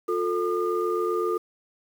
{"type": "tone cluster", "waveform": "sine", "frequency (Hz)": [356.7, 444.4, 1212], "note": ["F4", "A4", "D#6"], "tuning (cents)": [37, 17, -46], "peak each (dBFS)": [-26, -26, -29], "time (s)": [0.08, 1.38], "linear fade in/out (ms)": 10, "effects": ["tanh soft clip ceiling -13 dBFS", "8-bit"]}